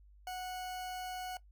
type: tone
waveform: 40% pulse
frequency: 736 Hz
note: F#5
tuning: 9 cents flat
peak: -38 dBFS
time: 0.27-1.37 s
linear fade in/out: 2 ms
effects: noise-tail reverb RT60 0.1 s tail -17 dB re dry + added 50 Hz sine -57 dBFS peak until 1.51 s